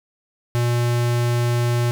square tone, 120 Hz, B2, 49 cents flat, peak -18 dBFS, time 0.55-1.91 s, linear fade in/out 0 ms, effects 8-bit

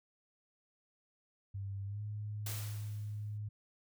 sine tone with pitch glide, 98.6 to 105.07 Hz, G2 to G#2, +11 to +21 cents, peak -38 dBFS, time 1.54-3.49 s, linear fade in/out 10 ms, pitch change +110 cents, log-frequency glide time 1.85-2.01 s
white noise with exponential decay, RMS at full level -41 dBFS, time 2.46-3.38 s, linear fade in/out 5 ms, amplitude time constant 200 ms
effects none

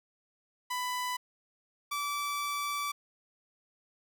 sawtooth tone pair in turn, 996 / 1157.7 Hz, B5 / D6, +14 / -25 cents, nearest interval minor third, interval 261 cents, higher second, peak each -28 dBFS, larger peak neither, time 0.7-1.17 / 1.91-2.92 s, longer second, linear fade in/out 10 ms, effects none

